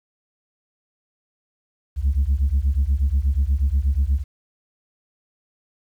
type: beating tone pair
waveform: sine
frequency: 65 / 73.3 Hz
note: C2 / D2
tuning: -11 / -3 cents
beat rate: 8.3 Hz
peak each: -18 dBFS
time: 1.96-4.24 s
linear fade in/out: 50 ms
effects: tanh soft clip ceiling -13 dBFS + 9-bit